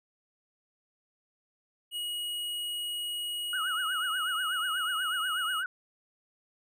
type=tone; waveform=square; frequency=2900 Hz; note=F#7; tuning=35 cents flat; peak=-33 dBFS; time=1.91-5.64 s; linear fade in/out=50 ms
type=tone with vibrato; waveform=sine; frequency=1396.9 Hz; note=F6; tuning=in tune; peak=-30 dBFS; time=3.53-5.66 s; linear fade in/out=2 ms; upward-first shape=triangle; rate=8.2 Hz; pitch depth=210 cents each way
effects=none